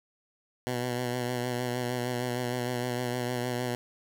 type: tone with vibrato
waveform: 10% pulse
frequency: 123.47 Hz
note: B2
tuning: in tune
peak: -21 dBFS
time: 0.67-3.75 s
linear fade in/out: 0 ms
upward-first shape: sine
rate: 6.5 Hz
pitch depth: 33 cents each way
effects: none